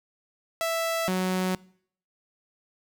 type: tone pair in turn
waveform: sawtooth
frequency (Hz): 660 / 185.21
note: E5 / F#3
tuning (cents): +2 / +2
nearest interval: octave + minor seventh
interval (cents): 2200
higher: first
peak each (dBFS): -21 / -20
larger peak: second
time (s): 0.61-1.08 / 1.08-1.55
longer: neither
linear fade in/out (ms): 0
effects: noise-tail reverb RT60 0.6 s tail -23 dB re dry